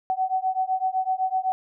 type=beating tone pair; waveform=sine; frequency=749 / 756.9 Hz; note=F#5 / F#5; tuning=+21 / +39 cents; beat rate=7.9 Hz; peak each=-25 dBFS; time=0.1-1.52 s; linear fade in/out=0 ms; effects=none